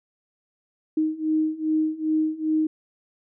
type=beating tone pair; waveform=sine; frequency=311.1 / 313.6 Hz; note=D#4 / D#4; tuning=0 / +14 cents; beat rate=2.5 Hz; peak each=-25 / -23 dBFS; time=0.97-2.67 s; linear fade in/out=5 ms; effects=none